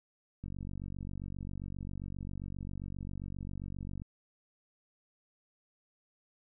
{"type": "click train", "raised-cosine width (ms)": 5, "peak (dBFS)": -29, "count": 171, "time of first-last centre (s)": [0.44, 4.019], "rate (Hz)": 47.5, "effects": []}